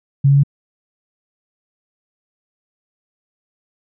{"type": "tone with pitch steps", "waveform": "sine", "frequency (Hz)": [138.59, 139.96, 141.34], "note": ["C#3", "C#3", "C#3"], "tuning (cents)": [0, 17, 34], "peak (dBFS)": -8, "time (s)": [0.24, 0.435], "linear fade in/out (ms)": 10, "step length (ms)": 65, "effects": []}